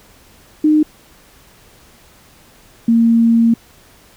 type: tone pair in turn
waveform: sine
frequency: 305.9 / 230.2 Hz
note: D#4 / A#3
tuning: -29 / -22 cents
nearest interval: perfect fourth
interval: 493 cents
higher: first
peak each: -8 dBFS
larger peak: neither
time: 0.64-0.83 / 2.88-3.54 s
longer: second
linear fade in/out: 5 ms
effects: pink hiss -47 dBFS RMS until 4.16 s